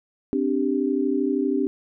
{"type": "chord", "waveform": "sine", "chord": "C suspended second", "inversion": "none", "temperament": "just", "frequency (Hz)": [261.6, 294.3, 392.4], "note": ["C4", "D4", "G4"], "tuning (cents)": [0, 4, 2], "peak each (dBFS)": [-24, -24, -25], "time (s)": [0.33, 1.67], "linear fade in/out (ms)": 0, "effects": []}